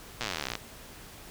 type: slowing click train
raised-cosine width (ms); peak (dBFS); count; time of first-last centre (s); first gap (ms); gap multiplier
0.2; -14; 29; 0.21-0.553; 8; 1.03
effects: pink hiss -48 dBFS RMS until 1.3 s